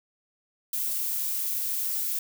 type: noise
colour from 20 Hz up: violet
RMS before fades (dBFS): -29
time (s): 0.73-2.19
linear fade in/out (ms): 2
effects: none